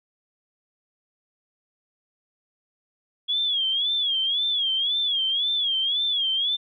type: tone with vibrato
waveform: sine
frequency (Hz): 3329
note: G#7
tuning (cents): +3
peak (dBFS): -21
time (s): 3.28-6.57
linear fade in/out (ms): 20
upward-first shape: sine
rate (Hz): 1.9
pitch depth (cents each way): 120
effects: none